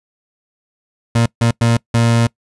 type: tone bursts at uneven times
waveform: 30% pulse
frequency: 116.54 Hz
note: A#2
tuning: in tune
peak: -8 dBFS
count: 4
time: 1.15-1.26 / 1.41-1.51 / 1.61-1.77 / 1.94-2.27 s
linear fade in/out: 5 ms
effects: noise-tail reverb RT60 0.1 s tail -24 dB re dry + resampled to 24000 Hz